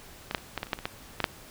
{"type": "clicks", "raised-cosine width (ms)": 0.3, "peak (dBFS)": [-16, -9, -27, -14, -15, -29, -10, -23, -13, -12, -6], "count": 11, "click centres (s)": [0.311, 0.348, 0.381, 0.577, 0.631, 0.669, 0.732, 0.789, 0.855, 1.203, 1.242], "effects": ["pink hiss -49 dBFS RMS until 1.5 s"]}